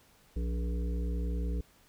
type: harmonic tone with a mistuned harmonic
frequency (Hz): 59.6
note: A#1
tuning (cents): +39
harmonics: 1 / 3 / 5 / 7 / 8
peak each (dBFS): -30 / -40 / -44 / -47 / -48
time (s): 0.36-1.61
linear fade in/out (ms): 5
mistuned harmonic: 5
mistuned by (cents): -59
effects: pink hiss -63 dBFS RMS until 1.88 s